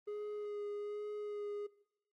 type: tone with vibrato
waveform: triangle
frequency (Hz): 415.3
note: G#4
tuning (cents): 0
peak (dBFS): -37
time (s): 0.07-1.67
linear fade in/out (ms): 10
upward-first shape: sine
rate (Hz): 1.2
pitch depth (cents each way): 15
effects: noise-tail reverb RT60 0.8 s tail -20 dB re dry + Opus 32 kbps